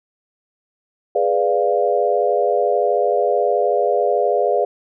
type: chord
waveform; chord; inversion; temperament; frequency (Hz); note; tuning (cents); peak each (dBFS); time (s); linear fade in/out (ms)
sine; G# diminished seventh; none; equal; 415.3 / 493.9 / 587.3 / 698.5; G#4 / B4 / D5 / F5; 0 / 0 / 0 / 0; -20; 1.15-4.65; 5
effects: none